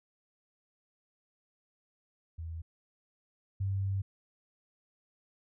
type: tone pair in turn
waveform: sine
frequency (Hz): 81.9 / 97.45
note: E2 / G2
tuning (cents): -11 / -10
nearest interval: minor third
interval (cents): 301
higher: second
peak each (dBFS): -37 / -29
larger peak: second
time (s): 2.38-2.62 / 3.6-4.02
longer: second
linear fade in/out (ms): 10
effects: none